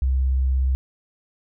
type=tone with vibrato; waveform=sine; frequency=65.41 Hz; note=C2; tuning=in tune; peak=-17 dBFS; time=0.02-0.75 s; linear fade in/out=0 ms; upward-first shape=triangle; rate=17 Hz; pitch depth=16 cents each way; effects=none